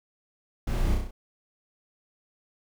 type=noise with echo; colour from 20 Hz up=brown; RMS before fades=-28 dBFS; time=0.67-0.95 s; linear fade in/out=5 ms; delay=32 ms; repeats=5; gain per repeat=-3 dB; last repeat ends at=1.11 s; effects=none